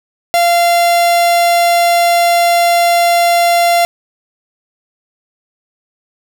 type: tone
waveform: 45% pulse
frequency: 690 Hz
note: F5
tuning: 21 cents flat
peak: -8 dBFS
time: 0.34-3.85 s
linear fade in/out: 0 ms
effects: none